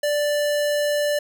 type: tone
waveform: square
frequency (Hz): 587.3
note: D5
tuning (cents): 0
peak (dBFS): -20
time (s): 0.03-1.19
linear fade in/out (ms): 5
effects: none